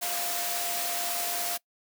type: tone in noise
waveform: sine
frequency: 698.5 Hz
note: F5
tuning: in tune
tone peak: -36 dBFS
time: 0.01-1.58 s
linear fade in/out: 20 ms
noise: white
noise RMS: -31 dBFS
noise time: 0.01-1.58 s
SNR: -8 dB
effects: noise-tail reverb RT60 0.1 s tail -23 dB re dry + high-pass 300 Hz 12 dB/octave